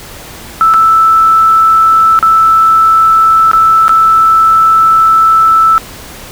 sine tone with dropouts, 1318.5 Hz, E6, in tune, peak -3 dBFS, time 0.61-5.78 s, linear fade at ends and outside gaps 0 ms, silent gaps 0.738-0.742 / 2.19-2.227 / 3.514-3.533 / 3.881-3.893 s, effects pink hiss -29 dBFS RMS until 6.31 s

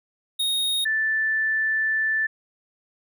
square / sine tone pair in turn, 3729 / 1759.9 Hz, A#7 / A6, 0 / 0 cents, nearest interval octave + minor second, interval 1300 cents, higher first, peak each -22 / -20 dBFS, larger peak second, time 0.39-0.85 / 0.85-2.27 s, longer second, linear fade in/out 10 ms, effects none

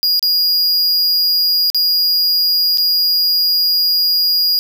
square tone with dropouts, 4864 Hz, D#8, 40 cents flat, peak -12 dBFS, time 0.03-4.59 s, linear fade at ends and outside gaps 0 ms, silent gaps 0.194-0.227 / 1.701-1.746 / 2.774-2.782 s, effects none

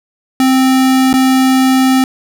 square tone with dropouts, 261.6 Hz, C4, in tune, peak -8 dBFS, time 0.4-2.04 s, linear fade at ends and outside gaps 1 ms, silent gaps 1.129-1.139 s, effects none

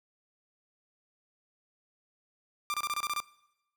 sawtooth tone bursts, 1187 Hz, D6, 18 cents sharp, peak -26 dBFS, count 8, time 2.7-3.202 s, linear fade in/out 0 ms, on 40 ms, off 26 ms, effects noise-tail reverb RT60 0.9 s tail -22 dB re dry

